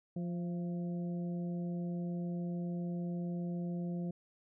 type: harmonic tone with a mistuned harmonic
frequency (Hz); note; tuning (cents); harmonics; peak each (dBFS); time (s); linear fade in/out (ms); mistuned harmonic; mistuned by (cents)
174.61; F3; 0; 1 / 2 / 3 / 4; -35 / -46 / -50 / -54; 0.16-4.11; 5; 4; -37
effects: none